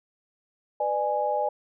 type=chord; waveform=sine; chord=G# diminished; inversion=first; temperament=just; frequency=498.4 / 598 / 830.6 Hz; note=B4 / D5 / G#5; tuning=+16 / +31 / 0 cents; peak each=-31 / -27 / -26 dBFS; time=0.8-1.49 s; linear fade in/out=5 ms; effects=none